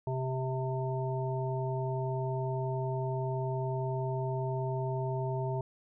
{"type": "harmonic tone with a mistuned harmonic", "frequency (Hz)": 130.81, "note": "C3", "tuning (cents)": 0, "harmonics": [1, 3, 5, 7], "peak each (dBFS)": [-32, -37, -39, -40], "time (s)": [0.07, 5.61], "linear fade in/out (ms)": 2, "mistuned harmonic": 7, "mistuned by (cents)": -20, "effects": []}